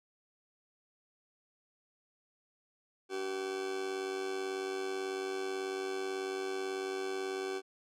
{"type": "tone with amplitude modulation", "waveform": "40% pulse", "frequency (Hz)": 382.3, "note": "G4", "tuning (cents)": -43, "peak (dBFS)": -31, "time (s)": [3.09, 7.62], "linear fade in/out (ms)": 50, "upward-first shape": "sine", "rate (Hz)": 98.2, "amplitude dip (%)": 65, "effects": ["low-pass 8000 Hz 12 dB/octave"]}